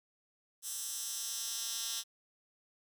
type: tone with high-pass filter sweep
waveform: 10% pulse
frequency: 228.9 Hz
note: A#3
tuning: 31 cents flat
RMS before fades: -39 dBFS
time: 0.62-2.04 s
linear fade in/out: 50 ms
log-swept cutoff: 7600 to 4500 Hz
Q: 1.4
effects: none